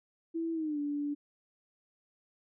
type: tone with pitch glide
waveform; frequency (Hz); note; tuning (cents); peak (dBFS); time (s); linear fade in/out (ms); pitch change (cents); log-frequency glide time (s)
sine; 329.6 to 290.3; E4 to D4; 0 to -20; -31; 0.34-1.15; 20; -220; 0.53-0.79
effects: none